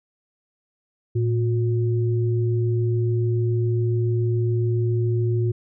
sine tone pair together, 113.39 / 360 Hz, A#2 / F#4, -47 / -47 cents, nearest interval octave + minor sixth, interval 2000 cents, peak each -19 / -26 dBFS, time 1.15-5.52 s, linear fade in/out 10 ms, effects none

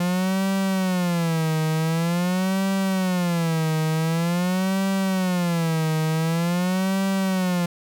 45% pulse tone with vibrato, 174.61 Hz, F3, in tune, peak -20 dBFS, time 0-7.66 s, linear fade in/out 5 ms, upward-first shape sine, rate 0.46 Hz, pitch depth 180 cents each way, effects none

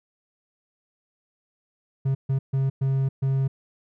triangle tone bursts at uneven times, 134.7 Hz, C#3, 49 cents flat, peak -18 dBFS, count 5, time 2.05-2.15 / 2.29-2.39 / 2.53-2.7 / 2.81-3.09 / 3.22-3.48 s, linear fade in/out 10 ms, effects none

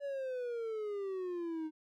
triangle exponential sweep, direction down, 574 to 308.4 Hz, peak -34 dBFS, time 0-1.71 s, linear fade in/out 50 ms, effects none

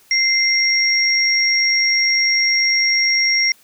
sine tone pair together, 2091 / 5582 Hz, C7 / F8, -2 / -2 cents, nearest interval octave + perfect fourth, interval 1700 cents, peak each -16 dBFS, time 0.11-3.52 s, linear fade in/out 2 ms, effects white hiss -52 dBFS RMS until 3.63 s

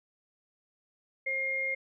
sine tone pair together, 532 / 2128 Hz, C5 / C7, +29 / +29 cents, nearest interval 2 octaves, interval 2400 cents, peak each -39 / -29 dBFS, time 1.26-1.75 s, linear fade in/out 10 ms, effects none

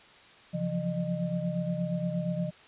sine tone cluster, 135.8 / 171.6 / 180.1 / 609 Hz, C#3 / F3 / F#3 / D#5, -35 / -30 / -46 / -37 cents, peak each -37 / -30 / -36 / -36 dBFS, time 0.53-2.51 s, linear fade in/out 20 ms, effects white hiss -54 dBFS RMS until 2.67 s + resampled to 8000 Hz

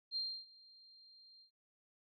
sine tone with ADSR envelope, 4186 Hz, C8, in tune, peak -35 dBFS, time 0.11-1.51 s, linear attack 52 ms, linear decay 290 ms, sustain -24 dB, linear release 100 ms, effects none

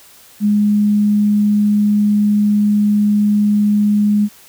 sine tone, 207.7 Hz, G#3, in tune, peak -10 dBFS, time 0.4-4.29 s, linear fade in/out 50 ms, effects white hiss -44 dBFS RMS until 4.48 s

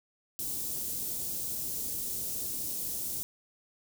white band-stop noise, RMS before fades -35 dBFS, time 0.39-3.23 s, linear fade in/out 0 ms, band 360 to 7100 Hz, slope 12 dB/octave, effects none

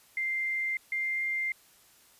sine tone pair in turn, 2093 / 2101 Hz, C7 / C7, 0 / +7 cents, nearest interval unison, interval 7 cents, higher second, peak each -28 dBFS, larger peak neither, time 0.17-0.77 / 0.92-1.52 s, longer neither, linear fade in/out 2 ms, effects white hiss -60 dBFS RMS until 2.19 s + resampled to 32000 Hz

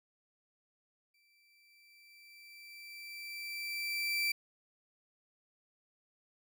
30% pulse tone with exponential growth, 2337 Hz, D7, 9 cents flat, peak -27 dBFS, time 1.14-4.32 s, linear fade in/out 5 ms, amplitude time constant 690 ms, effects none

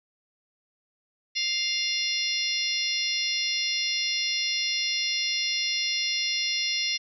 harmonic tone with a mistuned harmonic, 700 Hz, F5, 4 cents sharp, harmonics 3 / 4 / 5 / 6 / 7 / 8, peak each -32 / -32 / -32 / -32 / -32 / -32 dBFS, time 1.35-6.98 s, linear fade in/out 20 ms, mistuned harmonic 7, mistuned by +59 cents, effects none

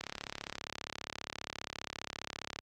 click train, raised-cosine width 0.2 ms, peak -20 dBFS, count 91, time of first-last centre 0.01-2.589 s, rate 34.9 Hz, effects high-pass 60 Hz 12 dB/octave + Opus 48 kbps

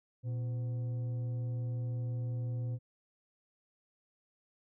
sine tone with frequency modulation, 119.2 Hz, A#2, 39 cents sharp, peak -31 dBFS, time 0.23-2.79 s, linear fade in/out 50 ms, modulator 391 Hz, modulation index 0.22, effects tanh soft clip ceiling -31 dBFS

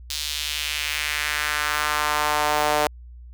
sawtooth tone with high-pass filter sweep, 149.8 Hz, D3, 35 cents sharp, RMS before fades -24 dBFS, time 0.1-2.87 s, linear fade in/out 2 ms, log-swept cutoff 4100 to 620 Hz, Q 1.8, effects added 60 Hz sine -39 dBFS peak until 3.33 s

